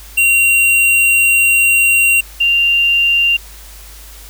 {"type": "tone pair in turn", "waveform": ["square", "sine"], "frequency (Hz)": [2755, 2782], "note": ["F7", "F7"], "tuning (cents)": [-24, -7], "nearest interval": "unison", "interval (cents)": 17, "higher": "second", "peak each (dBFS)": -9, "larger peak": "neither", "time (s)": [[0.17, 2.21], [2.4, 3.37]], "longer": "first", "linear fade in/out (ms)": 10, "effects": ["added 51 Hz sine -35 dBFS peak until 4.29 s", "white hiss -38 dBFS RMS until 4.29 s"]}